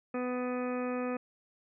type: harmonic tone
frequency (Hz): 249.4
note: B3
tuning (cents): +17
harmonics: 1 / 2 / 3 / 4 / 5 / 6 / 7 / 8 / 9 / 10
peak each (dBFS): -34 / -35 / -44 / -49 / -42 / -54 / -49 / -54 / -55 / -48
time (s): 0.14-1.17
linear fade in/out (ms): 5
effects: none